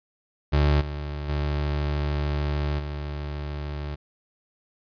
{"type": "tone with level steps", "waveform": "30% pulse", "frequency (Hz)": 73.42, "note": "D2", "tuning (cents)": 0, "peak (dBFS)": [-15, -27, -21, -27], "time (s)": [0.52, 3.96], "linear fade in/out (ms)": 20, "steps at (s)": [0.8, 1.28, 2.78], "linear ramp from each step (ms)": 20, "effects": ["resampled to 11025 Hz"]}